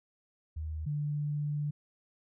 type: tone pair in turn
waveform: sine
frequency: 78.1 / 147.43 Hz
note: D#2 / D3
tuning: +7 / +7 cents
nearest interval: major seventh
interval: 1100 cents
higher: second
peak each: -34 / -30 dBFS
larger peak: second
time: 0.56-0.86 / 0.86-1.71 s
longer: second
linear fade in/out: 10 ms
effects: none